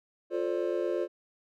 triangle chord, D minor seventh, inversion first, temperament just, 352.4 / 440.5 / 528.6 / 587.3 Hz, F4 / A4 / C5 / D5, +16 / +2 / +18 / 0 cents, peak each -29 / -33 / -32 / -33 dBFS, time 0.3-1.08 s, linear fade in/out 50 ms, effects none

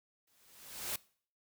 white noise with exponential growth, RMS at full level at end -35 dBFS, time 0.27-0.96 s, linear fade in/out 5 ms, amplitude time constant 150 ms, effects noise-tail reverb RT60 0.5 s tail -22 dB re dry

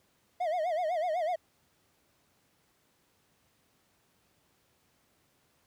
triangle tone with vibrato, 670 Hz, E5, 28 cents sharp, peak -26 dBFS, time 0.4-1.36 s, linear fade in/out 10 ms, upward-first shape sine, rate 8 Hz, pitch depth 160 cents each way, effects pink hiss -70 dBFS RMS until 5.66 s + high-pass 80 Hz 12 dB/octave

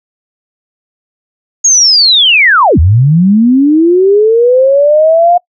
sine linear two-way sweep, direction down then up, 6680 to 73.42 to 712 Hz, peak -3 dBFS, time 1.64-5.38 s, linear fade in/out 10 ms, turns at 2.79 s, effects noise-tail reverb RT60 0.1 s tail -24 dB re dry

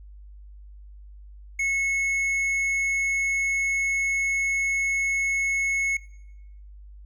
sine tone with hard clipping, 2190 Hz, C#7, 22 cents flat, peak -24 dBFS, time 1.59-5.97 s, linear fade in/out 5 ms, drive 6 dB, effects noise-tail reverb RT60 0.9 s tail -20 dB re dry + added 50 Hz sine -42 dBFS peak until 7.05 s

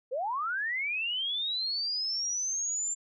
sine linear sweep, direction up, 468.3 to 7340 Hz, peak -29 dBFS, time 0.11-2.95 s, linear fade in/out 20 ms, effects none

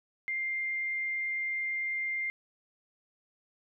sine tone, 2103 Hz, C7, 8 cents sharp, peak -30 dBFS, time 0.28-2.3 s, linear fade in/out 0 ms, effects none

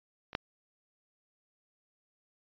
clicks, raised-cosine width 0.3 ms, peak -29 / -13 dBFS, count 2, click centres 0.331 / 0.351 s, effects resampled to 11025 Hz

